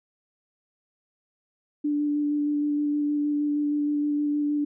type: tone with vibrato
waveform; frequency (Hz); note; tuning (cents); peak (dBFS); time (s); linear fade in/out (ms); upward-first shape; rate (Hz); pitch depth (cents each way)
sine; 293.7; D4; 0; -22; 1.84-4.65; 10; square; 6.4; 9
effects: none